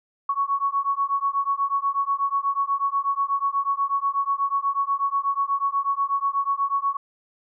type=beating tone pair; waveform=sine; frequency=1108.7 / 1116.9 Hz; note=C#6 / C#6; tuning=0 / +13 cents; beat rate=8.2 Hz; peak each=-24 dBFS; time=0.29-6.97 s; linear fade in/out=5 ms; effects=none